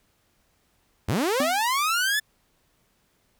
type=linear sweep; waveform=sawtooth; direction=up; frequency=71 to 1760 Hz; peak=-18 dBFS; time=1.08-2.2 s; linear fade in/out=10 ms
type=tone with exponential decay; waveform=square; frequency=256.8 Hz; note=C4; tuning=32 cents flat; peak=-22 dBFS; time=1.4-1.63 s; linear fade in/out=2 ms; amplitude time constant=50 ms
effects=pink hiss -67 dBFS RMS until 3.39 s